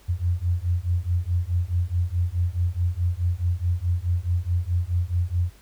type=beating tone pair; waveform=sine; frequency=85.6 / 90.3 Hz; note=F2 / F#2; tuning=-34 / -42 cents; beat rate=4.7 Hz; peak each=-24 dBFS; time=0.08-5.51 s; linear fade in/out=20 ms; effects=added 50 Hz sine -51 dBFS peak until 5.61 s + pink hiss -55 dBFS RMS until 5.61 s